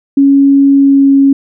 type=tone with pitch glide; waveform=sine; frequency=277.2 to 275.1 Hz; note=C#4 to C#4; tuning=0 to -13 cents; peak=-3 dBFS; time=0.17-1.33 s; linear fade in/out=5 ms; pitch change=-13 cents; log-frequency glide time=0.73-1.11 s; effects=none